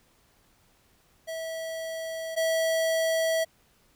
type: tone pair in turn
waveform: square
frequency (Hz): 650 / 650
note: E5 / E5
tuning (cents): -24 / -24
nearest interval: unison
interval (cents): 0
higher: neither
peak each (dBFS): -33 / -24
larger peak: second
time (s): 1.27-2.36 / 2.36-3.45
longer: neither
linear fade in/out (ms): 20
effects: pink hiss -64 dBFS RMS until 3.95 s